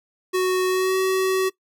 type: tone with pitch glide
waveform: square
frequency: 370 to 377.8 Hz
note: F#4 to F#4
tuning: 0 to +36 cents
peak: -19 dBFS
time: 0.33-1.5 s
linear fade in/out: 20 ms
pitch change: +36 cents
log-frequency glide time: 0.67-0.97 s
effects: noise-tail reverb RT60 0.1 s tail -19 dB re dry